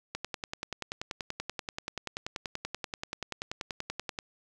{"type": "click train", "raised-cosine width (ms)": 0.2, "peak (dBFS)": -17, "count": 43, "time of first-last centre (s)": [0.15, 4.188], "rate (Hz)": 10.4, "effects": []}